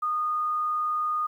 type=tone; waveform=sine; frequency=1229 Hz; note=D#6; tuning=22 cents flat; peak=-24 dBFS; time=0.02-1.27 s; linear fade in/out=10 ms; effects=10-bit